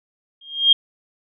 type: tone with exponential growth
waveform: sine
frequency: 3224 Hz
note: G7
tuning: 48 cents sharp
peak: -6 dBFS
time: 0.41-0.73 s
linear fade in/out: 5 ms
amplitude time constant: 69 ms
effects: none